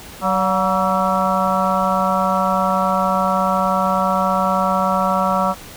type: harmonic tone with a mistuned harmonic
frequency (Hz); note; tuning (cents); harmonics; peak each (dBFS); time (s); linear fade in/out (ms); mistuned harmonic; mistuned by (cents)
190; F#3; +46; 1 / 3 / 4 / 5 / 6 / 7; -22 / -22 / -22 / -22 / -22 / -22; 0.21-5.55; 50; 4; -72
effects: pink hiss -37 dBFS RMS until 5.76 s